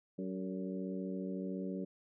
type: harmonic tone with a mistuned harmonic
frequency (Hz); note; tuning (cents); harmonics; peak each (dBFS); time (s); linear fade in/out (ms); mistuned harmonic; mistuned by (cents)
94.3; F#2; +33; 2 / 3 / 4 / 5 / 6; -39 / -43 / -45 / -47 / -49; 0.18-1.85; 10; 5; -48
effects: none